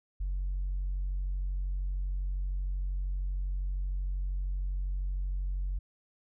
sine tone, 46.41 Hz, F#1, 6 cents sharp, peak -28 dBFS, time 0.2-5.79 s, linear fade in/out 10 ms, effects tanh soft clip ceiling -27 dBFS

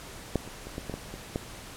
clicks, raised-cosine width 2 ms, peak -11 / -29 / -27 / -21 / -20 / -20 / -25 / -15 dBFS, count 8, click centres 0.357 / 0.476 / 0.67 / 0.781 / 0.897 / 0.94 / 1.14 / 1.359 s, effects pink hiss -44 dBFS RMS until 1.76 s + low-pass 12000 Hz 12 dB/octave

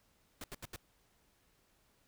pink noise bursts, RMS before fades -45 dBFS, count 4, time 0.41-0.761 s, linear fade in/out 2 ms, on 30 ms, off 77 ms, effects pink hiss -72 dBFS RMS until 2.07 s

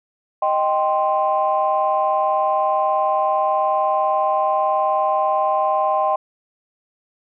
sine chord, C minor, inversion first, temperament equal, 622.3 / 784 / 1046.5 Hz, Eb5 / G5 / C6, 0 / 0 / 0 cents, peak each -20 / -19 / -20 dBFS, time 0.42-6.16 s, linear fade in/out 5 ms, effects tanh soft clip ceiling -7 dBFS

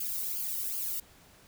violet noise with flanger, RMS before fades -34 dBFS, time 0-1 s, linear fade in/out 5 ms, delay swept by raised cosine 0.52 to 1.23 ms, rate 2.6 Hz, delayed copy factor -0.9, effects pink hiss -58 dBFS RMS until 1.47 s

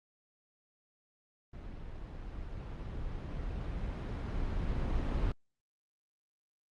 brown noise with level ramp, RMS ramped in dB -45 to -31 dBFS, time 1.53-5.32 s, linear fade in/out 5 ms, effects low-pass 4000 Hz 12 dB/octave + Opus 32 kbps

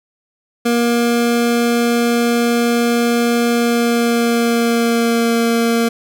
25% pulse tone with pitch glide, 236.5 to 231.8 Hz, A#3 to A#3, +25 to -10 cents, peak -9 dBFS, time 0.65-5.89 s, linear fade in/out 10 ms, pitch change -35 cents, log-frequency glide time 3.51-5.37 s, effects none

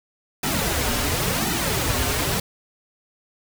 pink noise with flanger, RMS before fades -23 dBFS, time 0.43-2.4 s, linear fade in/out 5 ms, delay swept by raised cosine 1.8 to 6.2 ms, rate 0.93 Hz, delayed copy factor -1, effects none

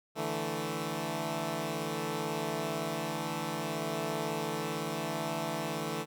10% pulse chord, D suspended second, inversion none, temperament equal, 146.83 / 164.81 / 220 Hz, D3 / E3 / A3, 0 / 0 / 0 cents, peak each -30 / -28 / -29 dBFS, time 0.15-6.06 s, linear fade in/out 50 ms, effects none

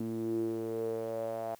sawtooth tone with band-pass filter sweep, 112.9 Hz, A2, 45 cents sharp, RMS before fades -35 dBFS, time 0-1.55 s, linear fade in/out 5 ms, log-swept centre 270 to 690 Hz, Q 6.9, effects white hiss -61 dBFS RMS until 1.59 s

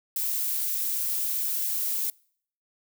violet noise, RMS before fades -28 dBFS, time 0.16-2.1 s, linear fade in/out 2 ms, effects noise-tail reverb RT60 0.6 s tail -26 dB re dry

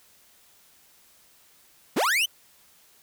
40% pulse linear sweep, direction up, 149 to 3130 Hz, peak -20 dBFS, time 1.96-2.26 s, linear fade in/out 10 ms, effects white hiss -58 dBFS RMS until 3.02 s

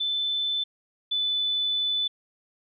sine tone pair in turn, 3520 / 3496 Hz, A7 / A7, 0 / -12 cents, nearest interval unison, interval 12 cents, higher first, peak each -24 / -23 dBFS, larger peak second, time 0-0.64 / 1.11-2.08 s, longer second, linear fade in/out 10 ms, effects none

